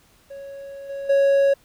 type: tone with level steps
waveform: triangle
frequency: 554 Hz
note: C#5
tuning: 1 cent flat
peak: -32 / -26 / -12 dBFS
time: 0.3-1.54 s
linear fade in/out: 10 ms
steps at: 0.89 / 1.09 s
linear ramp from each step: 10 ms
effects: pink hiss -57 dBFS RMS until 1.64 s